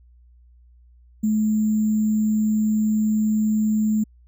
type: tone with sample-and-hold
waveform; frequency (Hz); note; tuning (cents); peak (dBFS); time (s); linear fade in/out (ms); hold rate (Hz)
sine; 215.1; A3; -39; -17; 1.23-4.04; 10; 7350
effects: added 60 Hz sine -49 dBFS peak until 4.27 s